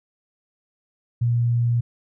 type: tone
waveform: sine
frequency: 118.9 Hz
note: A#2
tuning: 35 cents sharp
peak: -17 dBFS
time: 1.21-1.81 s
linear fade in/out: 10 ms
effects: none